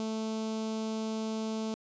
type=tone with notch filter; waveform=sawtooth; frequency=220 Hz; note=A3; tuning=in tune; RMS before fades=-34 dBFS; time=0-1.74 s; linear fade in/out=0 ms; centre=1800 Hz; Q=0.89; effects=resampled to 16000 Hz